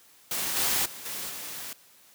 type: noise with level steps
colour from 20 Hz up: white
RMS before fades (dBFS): -30 / -26 / -42 / -35 / -38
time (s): 0.31-1.73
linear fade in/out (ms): 2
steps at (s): 0.56 / 0.85 / 1.05 / 1.29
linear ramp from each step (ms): 10
effects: white hiss -57 dBFS RMS until 2.14 s + high-pass 100 Hz 12 dB/octave